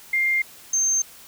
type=tone pair in turn; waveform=sine; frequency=2109 / 6320 Hz; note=C7 / G8; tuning=+13 / +13 cents; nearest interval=octave + perfect fifth; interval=1900 cents; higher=second; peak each=-18 dBFS; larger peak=neither; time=0.13-0.42 / 0.73-1.02 s; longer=neither; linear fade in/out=5 ms; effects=white hiss -46 dBFS RMS until 1.27 s